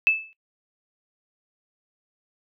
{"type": "tone with exponential decay", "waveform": "sine", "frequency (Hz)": 2623, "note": "E7", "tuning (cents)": -9, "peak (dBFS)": -12, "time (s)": [0.07, 0.33], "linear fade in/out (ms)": 0, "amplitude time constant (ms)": 55, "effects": ["noise-tail reverb RT60 0.1 s tail -18 dB re dry"]}